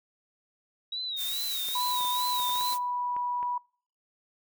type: tone with vibrato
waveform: sine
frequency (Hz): 3828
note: A#7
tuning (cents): +45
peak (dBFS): -31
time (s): 0.92-2.74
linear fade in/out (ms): 5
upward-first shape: sine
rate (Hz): 2.4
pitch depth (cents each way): 95
type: noise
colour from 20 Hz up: blue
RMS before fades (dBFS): -35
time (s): 1.16-2.79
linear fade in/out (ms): 50
type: clicks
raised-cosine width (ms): 0.5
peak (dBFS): -30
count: 10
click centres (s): 1.687 / 2.009 / 2.05 / 2.399 / 2.495 / 2.556 / 2.61 / 2.726 / 3.165 / 3.429
type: tone with pitch glide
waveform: sine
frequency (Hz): 987.8 to 977.6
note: B5 to B5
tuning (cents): 0 to -18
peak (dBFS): -28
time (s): 1.75-3.58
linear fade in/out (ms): 5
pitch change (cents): -18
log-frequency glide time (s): 2.47-3.22
effects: noise-tail reverb RT60 0.5 s tail -26 dB re dry